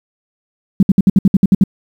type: tone bursts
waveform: sine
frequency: 192.8 Hz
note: G3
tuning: 28 cents flat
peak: -4 dBFS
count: 10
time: 0.8-1.638 s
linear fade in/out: 2 ms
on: 28 ms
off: 62 ms
effects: 7-bit